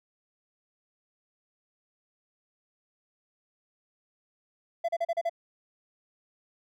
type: tone bursts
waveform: triangle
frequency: 675 Hz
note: E5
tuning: 41 cents sharp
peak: -23 dBFS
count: 6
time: 4.84-5.296 s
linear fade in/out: 10 ms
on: 46 ms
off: 36 ms
effects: none